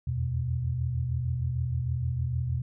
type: tone cluster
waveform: sine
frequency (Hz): 81.4 / 87.9 / 124.1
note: E2 / F2 / B2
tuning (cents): -21 / +12 / +9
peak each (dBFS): -32 / -35 / -28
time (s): 0.07-2.62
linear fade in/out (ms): 5
effects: none